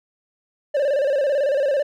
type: tone with vibrato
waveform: triangle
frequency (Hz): 561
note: C#5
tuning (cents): +21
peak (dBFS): -15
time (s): 0.74-1.83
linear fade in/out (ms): 10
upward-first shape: square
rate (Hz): 18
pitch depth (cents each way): 85
effects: none